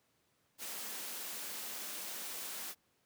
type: high-pass noise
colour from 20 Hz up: white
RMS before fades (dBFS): -43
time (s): 0.58-2.75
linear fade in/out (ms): 50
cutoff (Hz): 170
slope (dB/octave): 96
effects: pink hiss -75 dBFS RMS until 3.05 s + high-pass 100 Hz 12 dB/octave